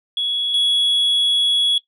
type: tone pair in turn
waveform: sine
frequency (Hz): 3360 / 3360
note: G#7 / G#7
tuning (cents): +19 / +19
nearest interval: unison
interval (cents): 0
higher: neither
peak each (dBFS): -17 / -11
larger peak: second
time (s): 0.17-0.54 / 0.54-1.78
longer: second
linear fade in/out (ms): 2
effects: noise-tail reverb RT60 0.1 s tail -19 dB re dry + tanh soft clip ceiling -13 dBFS